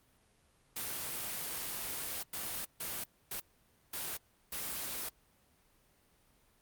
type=noise bursts at uneven times; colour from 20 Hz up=white; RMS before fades=-39 dBFS; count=6; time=0.76-2.23 / 2.33-2.65 / 2.8-3.04 / 3.31-3.4 / 3.93-4.17 / 4.52-5.09 s; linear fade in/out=5 ms; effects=pink hiss -69 dBFS RMS until 6.61 s + Opus 32 kbps